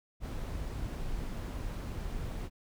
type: noise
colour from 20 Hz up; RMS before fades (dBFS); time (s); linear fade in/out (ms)
brown; -37; 0.2-2.5; 50
effects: none